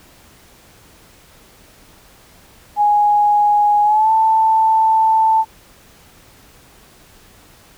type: tone with pitch glide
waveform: sine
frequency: 830 to 884.4 Hz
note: G#5 to A5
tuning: -1 to +9 cents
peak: -10 dBFS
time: 2.76-5.45 s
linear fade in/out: 50 ms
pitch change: +110 cents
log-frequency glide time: 3.83-4.11 s
effects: pink hiss -47 dBFS RMS until 7.77 s